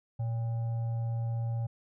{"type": "tone with frequency modulation", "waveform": "sine", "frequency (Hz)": 116.2, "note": "A#2", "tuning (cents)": -5, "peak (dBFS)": -29, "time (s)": [0.19, 1.67], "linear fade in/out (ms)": 10, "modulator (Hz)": 683, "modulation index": 0.2, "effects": []}